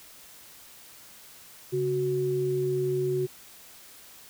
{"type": "tone pair together", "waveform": "sine", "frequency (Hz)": [138.59, 370], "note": ["C#3", "F#4"], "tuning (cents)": [0, 0], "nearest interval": "octave + perfect fourth", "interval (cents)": 1700, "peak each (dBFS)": [-31, -25], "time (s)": [1.72, 3.27], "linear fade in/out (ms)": 20, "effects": ["white hiss -50 dBFS RMS until 4.29 s"]}